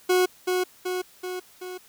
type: tone with echo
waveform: 40% pulse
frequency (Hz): 365.5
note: F#4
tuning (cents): -21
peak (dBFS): -17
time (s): 0.09-0.26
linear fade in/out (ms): 10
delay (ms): 380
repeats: 4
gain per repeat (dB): -4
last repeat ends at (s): 1.78
effects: white hiss -54 dBFS RMS until 1.88 s